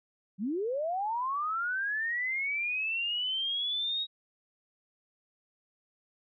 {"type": "linear sweep", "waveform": "sine", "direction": "up", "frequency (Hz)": [175, 3804], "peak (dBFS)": -29, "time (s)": [0.38, 4.07], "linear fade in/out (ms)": 50, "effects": []}